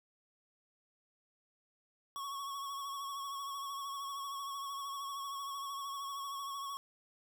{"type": "tone with vibrato", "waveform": "square", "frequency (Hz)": 1109, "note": "C#6", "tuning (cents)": 0, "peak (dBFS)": -40, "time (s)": [2.16, 6.77], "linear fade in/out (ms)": 0, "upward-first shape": "sine", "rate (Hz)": 13, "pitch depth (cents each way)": 36, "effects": []}